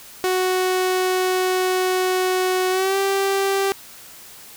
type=tone with pitch glide; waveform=sawtooth; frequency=370 to 391.5 Hz; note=F#4 to G4; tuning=0 to -2 cents; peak=-14 dBFS; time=0.24-3.72 s; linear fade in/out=0 ms; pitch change=+98 cents; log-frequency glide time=2.7-2.97 s; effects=white hiss -42 dBFS RMS until 4.56 s